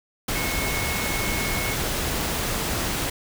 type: tone in noise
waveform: sine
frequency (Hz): 2186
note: C#7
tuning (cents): -25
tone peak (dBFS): -30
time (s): 0.35-1.74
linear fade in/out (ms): 5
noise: pink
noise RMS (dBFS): -26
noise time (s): 0.28-3.1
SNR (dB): -7
effects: none